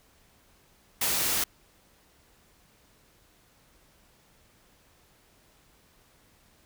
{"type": "noise", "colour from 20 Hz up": "white", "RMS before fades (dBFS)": -27, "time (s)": [1.01, 1.44], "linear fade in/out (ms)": 5, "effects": ["pink hiss -62 dBFS RMS until 6.65 s"]}